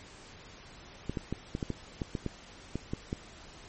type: clicks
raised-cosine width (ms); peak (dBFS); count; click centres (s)
3; -19; 12; 1.096 / 1.172 / 1.326 / 1.551 / 1.628 / 1.703 / 2.018 / 2.152 / 2.263 / 2.756 / 2.935 / 3.129
effects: pink hiss -51 dBFS RMS until 3.68 s + MP3 32 kbps